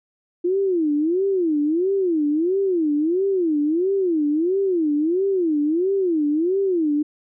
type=tone with vibrato; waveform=sine; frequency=339.8 Hz; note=F4; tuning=47 cents flat; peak=-17 dBFS; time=0.44-7.03 s; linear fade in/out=10 ms; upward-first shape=sine; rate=1.5 Hz; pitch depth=260 cents each way; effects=none